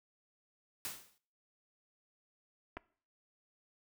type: noise with exponential decay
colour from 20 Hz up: white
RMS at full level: -38 dBFS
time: 0.85-1.18 s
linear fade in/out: 0 ms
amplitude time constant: 71 ms
type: clicks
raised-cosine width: 0.5 ms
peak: -28 dBFS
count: 2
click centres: 2.769 / 2.772 s
effects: noise-tail reverb RT60 0.5 s tail -21 dB re dry